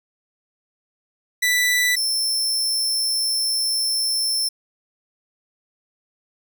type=tone pair in turn; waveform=sawtooth; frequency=1977 / 5342 Hz; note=B6 / E8; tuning=+1 / +22 cents; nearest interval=octave + perfect fourth; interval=1721 cents; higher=second; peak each=-13 / -17 dBFS; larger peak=first; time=1.42-1.96 / 1.96-4.49 s; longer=second; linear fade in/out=10 ms; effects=none